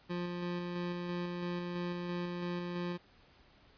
25% pulse tone with tremolo, 175.8 Hz, F3, 12 cents sharp, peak -31 dBFS, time 0.09-2.98 s, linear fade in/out 20 ms, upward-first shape square, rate 3 Hz, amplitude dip 25%, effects pink hiss -63 dBFS RMS until 3.77 s + resampled to 11025 Hz

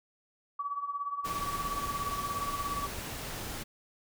sine tone with tremolo, 1142 Hz, D6, 49 cents flat, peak -29 dBFS, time 0.59-2.87 s, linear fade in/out 5 ms, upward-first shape triangle, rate 17 Hz, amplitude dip 80%
pink noise, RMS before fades -39 dBFS, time 1.24-3.64 s, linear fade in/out 20 ms
effects none

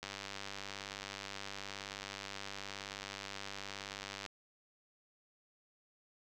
click train, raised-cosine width 0.2 ms, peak -25 dBFS, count 420, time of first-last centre 0.03-4.262 s, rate 99 Hz, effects none

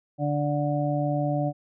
harmonic tone, 146.2 Hz, D3, 7 cents flat, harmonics 1 / 2 / 4 / 5, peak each -26 / -29 / -29 / -31 dBFS, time 0.18-1.53 s, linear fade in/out 50 ms, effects none

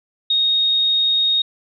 sine tone, 3729 Hz, A#7, in tune, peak -14 dBFS, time 0.3-1.42 s, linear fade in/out 5 ms, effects none

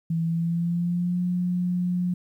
sine tone with pitch glide, 164.81 to 178.69 Hz, E3 to F3, 0 to +40 cents, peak -22 dBFS, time 0.1-2.14 s, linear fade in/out 5 ms, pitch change +140 cents, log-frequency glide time 0.23-1.2 s, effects 10-bit

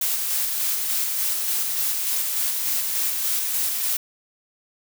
blue noise with tremolo, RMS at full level -23 dBFS, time 0.01-3.97 s, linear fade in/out 5 ms, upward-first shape square, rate 3.4 Hz, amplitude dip 25%, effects none

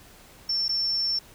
sine tone with dropouts, 5410 Hz, E8, 44 cents sharp, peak -23 dBFS, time 0.49-1.19 s, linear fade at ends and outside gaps 5 ms, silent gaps 0.682-0.691 s, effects pink hiss -51 dBFS RMS until 1.34 s

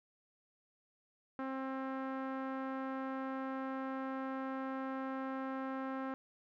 sawtooth tone with low-pass filter, 265.5 Hz, C4, 25 cents sharp, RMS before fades -40 dBFS, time 1.39-6.14 s, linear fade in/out 0 ms, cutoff 1400 Hz, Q 1.8, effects none

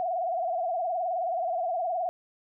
sine tone with vibrato, 700 Hz, F5, 4 cents sharp, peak -26 dBFS, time 0-2.09 s, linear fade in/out 0 ms, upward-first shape sine, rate 19 Hz, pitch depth 110 cents each way, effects none

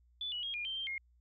sine tone with pitch steps, 3477 / 2931 / 3261 / 2421 / 3132 / 3158 / 2141 Hz, A7 / F#7 / G#7 / D#7 / G7 / G7 / C7, -21 / -17 / -32 / -48 / -2 / +12 / +39 cents, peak -36 dBFS, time 0.21-0.98 s, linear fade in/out 2 ms, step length 110 ms, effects added 60 Hz sine -64 dBFS peak until 1.2 s

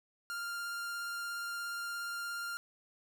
45% pulse tone with vibrato, 1396.9 Hz, F6, in tune, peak -37 dBFS, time 0.3-2.57 s, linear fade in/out 0 ms, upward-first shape sine, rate 17 Hz, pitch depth 10 cents each way, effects none

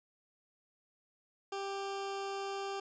20% pulse tone, 393.7 Hz, G4, 8 cents sharp, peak -32 dBFS, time 1.52-2.8 s, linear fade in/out 5 ms, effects resampled to 16000 Hz + 10-bit

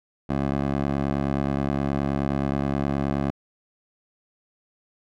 15% pulse tone with band-pass filter, 69.5 Hz, C#2, 5 cents sharp, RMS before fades -25 dBFS, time 0.29-3.31 s, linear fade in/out 10 ms, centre 410 Hz, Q 0.53, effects none

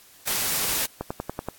white noise, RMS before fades -25 dBFS, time 0.27-0.86 s, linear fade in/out 5 ms
click train, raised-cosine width 1 ms, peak -14 dBFS, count 6, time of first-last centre 1.01-1.486 s, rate 10.5 Hz
effects white hiss -52 dBFS RMS until 1.58 s + AAC 64 kbps

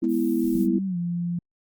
sine chord, E major, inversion first, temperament equal, 207.7 / 246.9 / 329.6 Hz, G#3 / B3 / E4, 0 / 0 / 0 cents, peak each -28 / -24 / -23 dBFS, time 0.02-0.79 s, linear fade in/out 10 ms
violet noise, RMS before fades -43 dBFS, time 0.08-0.68 s, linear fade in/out 50 ms
sine tone with pitch glide, 193.4 to 173.3 Hz, G3 to F3, -23 to -13 cents, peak -24 dBFS, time 0.55-1.39 s, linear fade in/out 5 ms, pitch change -190 cents, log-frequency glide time 0.86-0.97 s
effects Opus 24 kbps

